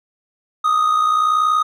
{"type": "tone with amplitude modulation", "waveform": "triangle", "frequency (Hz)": 1244.5, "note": "D#6", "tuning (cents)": 0, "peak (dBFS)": -9, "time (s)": [0.64, 1.63], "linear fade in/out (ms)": 10, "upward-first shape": "sine", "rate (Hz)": 60.6, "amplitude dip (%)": 55, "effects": []}